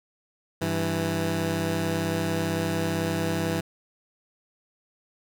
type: tone pair together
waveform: 15% pulse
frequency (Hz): 98 / 164.82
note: G2 / E3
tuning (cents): 0 / 0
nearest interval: major sixth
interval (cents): 900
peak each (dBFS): -23 / -20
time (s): 0.61-3.61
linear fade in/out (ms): 10
effects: none